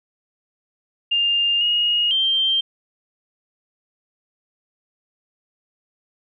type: tone with pitch steps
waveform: sine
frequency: 2806 / 2871 / 3152 Hz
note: F7 / F7 / G7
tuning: +8 / +47 / +9 cents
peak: -16 dBFS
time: 1.11-2.61 s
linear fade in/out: 10 ms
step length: 500 ms
effects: none